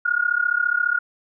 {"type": "tone with amplitude modulation", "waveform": "sine", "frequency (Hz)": 1431, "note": "F6", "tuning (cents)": 42, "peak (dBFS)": -14, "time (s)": [0.05, 0.99], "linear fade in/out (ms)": 10, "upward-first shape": "sine", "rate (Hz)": 34.6, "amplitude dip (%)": 90, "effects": []}